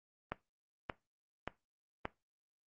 click train, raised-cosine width 0.5 ms, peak -21 dBFS, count 4, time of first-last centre 0.32-2.054 s, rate 1.73 Hz, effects noise-tail reverb RT60 0.2 s tail -18 dB re dry + Opus 24 kbps

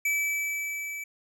square tone with level ramp, 2305 Hz, D7, 33 cents flat, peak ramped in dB -24 to -35 dBFS, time 0.05-1.04 s, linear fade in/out 5 ms, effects none

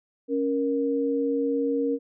sine tone pair together, 277.2 / 469 Hz, C#4 / A#4, 0 / +11 cents, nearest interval major sixth, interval 911 cents, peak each -25 dBFS, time 0.28-1.99 s, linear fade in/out 50 ms, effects none

